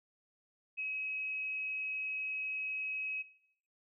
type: tone with amplitude modulation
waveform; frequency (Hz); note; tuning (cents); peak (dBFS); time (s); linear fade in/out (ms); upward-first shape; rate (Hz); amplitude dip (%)
sine; 2552; D#7; +43; -34; 0.77-3.23; 20; sine; 195; 25
effects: noise-tail reverb RT60 0.8 s tail -19 dB re dry